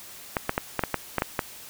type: clicks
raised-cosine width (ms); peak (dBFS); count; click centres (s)
0.5; -8; 9; 0.368 / 0.494 / 0.579 / 0.793 / 0.837 / 0.943 / 1.183 / 1.221 / 1.392
effects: white hiss -44 dBFS RMS until 1.69 s